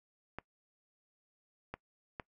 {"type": "clicks", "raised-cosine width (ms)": 0.5, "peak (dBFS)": -25, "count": 3, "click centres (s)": [0.386, 1.74, 2.198], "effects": ["noise-tail reverb RT60 0.1 s tail -22 dB re dry"]}